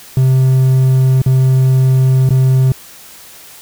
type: tone with dropouts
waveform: triangle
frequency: 130.81 Hz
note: C3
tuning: in tune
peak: -5 dBFS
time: 0.17-2.72 s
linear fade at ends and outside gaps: 2 ms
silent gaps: 1.218-1.261 / 2.291-2.305 s
effects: white hiss -37 dBFS RMS until 3.61 s